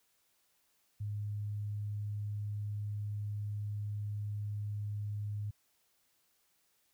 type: tone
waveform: sine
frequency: 103.83 Hz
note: G#2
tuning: in tune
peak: -35 dBFS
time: 1-5.51 s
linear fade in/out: 10 ms
effects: white hiss -74 dBFS RMS until 6.93 s